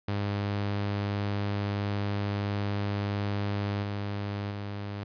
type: tone with level steps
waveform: sawtooth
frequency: 101.5 Hz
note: G#2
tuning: 39 cents flat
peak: -24 / -27 / -30 dBFS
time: 0.08-5.04 s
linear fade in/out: 5 ms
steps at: 3.82 / 4.5 s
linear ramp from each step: 20 ms
effects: resampled to 11025 Hz